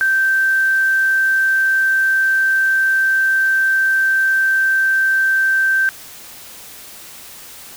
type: tone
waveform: sine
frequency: 1560 Hz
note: G6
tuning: 9 cents flat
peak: -12 dBFS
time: 0.01-5.89 s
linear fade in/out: 0 ms
effects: white hiss -37 dBFS RMS until 7.76 s